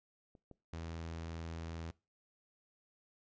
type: clicks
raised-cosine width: 2 ms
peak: -45 / -39 / -47 dBFS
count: 3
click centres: 0.352 / 0.513 / 1.121 s
type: tone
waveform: sawtooth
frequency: 82.41 Hz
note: E2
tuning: in tune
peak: -38 dBFS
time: 0.73-1.91 s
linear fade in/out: 0 ms
effects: noise-tail reverb RT60 0.3 s tail -23 dB re dry + resampled to 16000 Hz